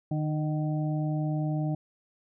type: harmonic tone with a mistuned harmonic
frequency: 152.5 Hz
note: D#3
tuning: 34 cents flat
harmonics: 1 / 2 / 4 / 5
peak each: -27 / -33 / -39 / -41 dBFS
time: 0.11-1.75 s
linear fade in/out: 5 ms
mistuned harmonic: 4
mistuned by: +23 cents
effects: none